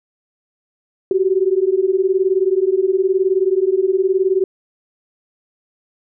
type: beating tone pair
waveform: sine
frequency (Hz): 370 / 389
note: F#4 / G4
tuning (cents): 0 / -13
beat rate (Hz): 19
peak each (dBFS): -16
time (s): 1.11-4.44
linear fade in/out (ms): 2
effects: none